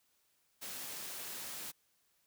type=high-pass noise; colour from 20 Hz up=white; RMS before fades=-44 dBFS; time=0.61-1.72 s; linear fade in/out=20 ms; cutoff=130 Hz; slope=12 dB/octave; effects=white hiss -75 dBFS RMS until 2.26 s